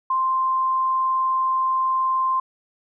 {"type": "tone", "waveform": "sine", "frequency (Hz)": 1046.5, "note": "C6", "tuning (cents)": 0, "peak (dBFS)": -18, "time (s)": [0.1, 2.4], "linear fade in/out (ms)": 5, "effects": []}